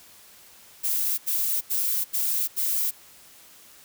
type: noise bursts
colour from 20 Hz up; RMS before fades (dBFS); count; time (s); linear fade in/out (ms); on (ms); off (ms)
violet; -25; 5; 0.83-2.912; 20; 350; 83
effects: white hiss -51 dBFS RMS until 3.84 s